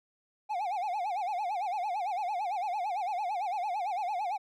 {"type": "tone with vibrato", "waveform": "triangle", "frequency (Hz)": 776, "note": "G5", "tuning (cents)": -18, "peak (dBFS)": -28, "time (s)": [0.49, 4.38], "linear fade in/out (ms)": 20, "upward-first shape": "sine", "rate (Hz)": 8.9, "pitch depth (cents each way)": 190, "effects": []}